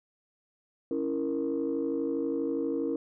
sine chord, A# diminished, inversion first, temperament equal, 277.2 / 329.6 / 466.2 Hz, C#4 / E4 / A#4, 0 / 0 / 0 cents, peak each -31 dBFS, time 0.91-2.96 s, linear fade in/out 2 ms, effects tanh soft clip ceiling -21 dBFS

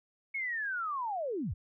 sine linear sweep, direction down, 2217 to 54.4 Hz, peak -32 dBFS, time 0.34-1.54 s, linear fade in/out 10 ms, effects none

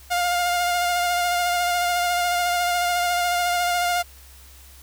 sawtooth tone with vibrato, 706 Hz, F5, 19 cents sharp, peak -16 dBFS, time 0.1-4.03 s, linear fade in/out 20 ms, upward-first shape sine, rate 14 Hz, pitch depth 20 cents each way, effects added 66 Hz sine -46 dBFS peak until 4.82 s + white hiss -49 dBFS RMS until 4.82 s

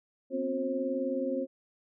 sine tone cluster, 249.3 / 268.7 / 361.3 / 533 Hz, B3 / C4 / F#4 / C5, +16 / +46 / -41 / +32 cents, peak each -37 / -33 / -38 / -32 dBFS, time 0.3-1.47 s, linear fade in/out 50 ms, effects none

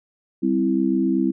sine chord, C major, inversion second, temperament equal, 196 / 261.6 / 329.6 Hz, G3 / C4 / E4, 0 / 0 / 0 cents, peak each -23 / -21 / -21 dBFS, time 0.42-1.32 s, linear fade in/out 20 ms, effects none

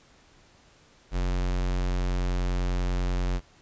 square tone, 45.12 Hz, F#1, 43 cents flat, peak -25 dBFS, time 1.11-3.41 s, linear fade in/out 50 ms, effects pink hiss -58 dBFS RMS until 3.61 s + resampled to 16000 Hz

